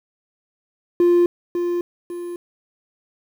triangle tone with echo, 349.2 Hz, F4, in tune, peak -9 dBFS, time 1-1.26 s, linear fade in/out 2 ms, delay 550 ms, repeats 2, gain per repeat -8 dB, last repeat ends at 2.36 s, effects tanh soft clip ceiling -6 dBFS + 8-bit

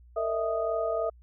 sine tone cluster, 454.8 / 615 / 658 / 1241 Hz, A#4 / D#5 / E5 / D#6, -43 / -20 / -3 / -5 cents, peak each -32 / -35 / -28 / -36 dBFS, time 0.16-1.1 s, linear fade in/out 10 ms, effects added 60 Hz sine -51 dBFS peak until 1.22 s

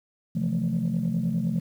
sine chord, F major seventh, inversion second, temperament equal, 130.81 / 164.81 / 174.61 / 220 Hz, C3 / E3 / F3 / A3, 0 / 0 / 0 / 0 cents, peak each -31 / -28 / -26 / -27 dBFS, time 0.35-1.6 s, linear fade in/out 10 ms, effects tanh soft clip ceiling -18 dBFS + 9-bit

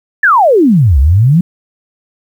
sine exponential two-way sweep, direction down then up, 1809 to 63.3 to 184.6 Hz, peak -4 dBFS, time 0.23-1.41 s, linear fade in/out 5 ms, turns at 0.99 s, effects 7-bit

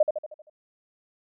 sine tone with echo, 610 Hz, D#5, 34 cents flat, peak -14 dBFS, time 0-0.03 s, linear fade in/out 5 ms, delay 78 ms, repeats 6, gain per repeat -6 dB, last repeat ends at 0.498 s, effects none

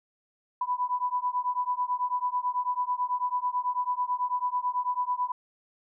sine beating tone pair, 987.8 / 996.9 Hz, B5 / B5, 0 / +16 cents, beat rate 9.1 Hz, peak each -29 dBFS, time 0.61-5.32 s, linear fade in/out 5 ms, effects none

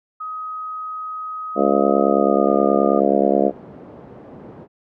sine tone with pitch glide, 1260 to 1220.6 Hz, D#6 to D#6, +21 to -34 cents, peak -26 dBFS, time 0.2-3 s, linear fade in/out 10 ms, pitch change -55 cents, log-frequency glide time 2.03-2.53 s
harmonic tone, 69.4 Hz, C#2, 3 cents sharp, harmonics 3 / 4 / 5 / 6 / 7 / 8 / 9 / 10, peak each -22 / -22 / -22 / -22 / -22 / -22 / -22 / -22 dBFS, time 1.55-3.52 s, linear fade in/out 50 ms
pink band-pass noise, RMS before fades -40 dBFS, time 2.44-4.68 s, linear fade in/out 50 ms, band 170 to 590 Hz, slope 12 dB/octave
effects none

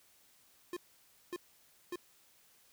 square tone bursts, 353.1 Hz, F4, 19 cents sharp, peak -38 dBFS, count 3, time 0.73-1.958 s, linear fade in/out 2 ms, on 36 ms, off 560 ms, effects white hiss -66 dBFS RMS until 2.72 s

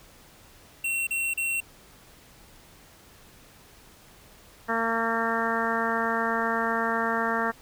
square tone bursts, 2724 Hz, F7, 44 cents flat, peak -26 dBFS, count 3, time 0.84-1.604 s, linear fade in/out 5 ms, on 230 ms, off 37 ms
harmonic tone, 228 Hz, A#3, 38 cents flat, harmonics 1 / 2 / 3 / 4 / 5 / 6 / 7 / 8, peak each -32 / -32 / -32 / -32 / -32 / -32 / -32 / -32 dBFS, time 4.68-7.52 s, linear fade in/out 20 ms
effects pink hiss -53 dBFS RMS until 7.61 s

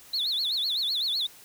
sine tone with vibrato, 3872 Hz, B7, 35 cents flat, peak -23 dBFS, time 0.13-1.27 s, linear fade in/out 10 ms, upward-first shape sine, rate 7.9 Hz, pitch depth 220 cents each way, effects tanh soft clip ceiling -23 dBFS + white hiss -51 dBFS RMS until 1.44 s

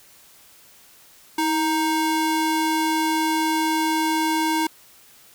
square ring-modulated tone, 626 Hz, D#5, 10 cents sharp, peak -17 dBFS, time 1.38-4.67 s, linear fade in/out 5 ms, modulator 306 Hz, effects white hiss -51 dBFS RMS until 5.34 s

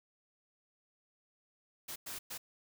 white noise bursts at uneven times, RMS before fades -43 dBFS, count 3, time 1.88-1.96 / 2.06-2.19 / 2.3-2.38 s, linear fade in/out 10 ms, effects none

